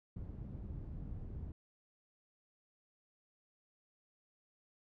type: low-pass noise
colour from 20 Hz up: white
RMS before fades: -45 dBFS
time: 0.16-1.52 s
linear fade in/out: 2 ms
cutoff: 110 Hz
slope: 12 dB/octave
effects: none